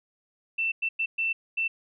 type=tone bursts at uneven times; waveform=sine; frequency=2676 Hz; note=E7; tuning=25 cents sharp; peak=-24 dBFS; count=5; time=0.58-0.72 / 0.82-0.89 / 0.99-1.06 / 1.18-1.33 / 1.57-1.68 s; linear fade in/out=10 ms; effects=none